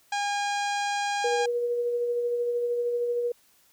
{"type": "harmonic tone", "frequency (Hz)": 813, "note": "G#5", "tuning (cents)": -37, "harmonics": [1, 2, 3, 4, 5, 6, 7, 8, 9, 10], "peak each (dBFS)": [-27, -33, -37, -39, -41, -43, -44, -45, -46, -47], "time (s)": [0.12, 1.46], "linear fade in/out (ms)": 5}
{"type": "tone with tremolo", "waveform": "sine", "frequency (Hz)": 480, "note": "B4", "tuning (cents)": -49, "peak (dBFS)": -23, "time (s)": [1.24, 3.32], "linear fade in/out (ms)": 5, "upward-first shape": "sine", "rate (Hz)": 13, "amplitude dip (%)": 30}
{"effects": ["white hiss -62 dBFS RMS until 3.72 s"]}